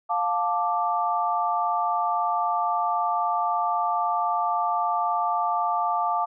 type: chord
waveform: sine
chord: D minor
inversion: first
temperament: just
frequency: 704.8 / 881 / 1174.7 Hz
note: F5 / A5 / D6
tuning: +16 / +2 / 0 cents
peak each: -26 dBFS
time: 0.09-6.26 s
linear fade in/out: 20 ms
effects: none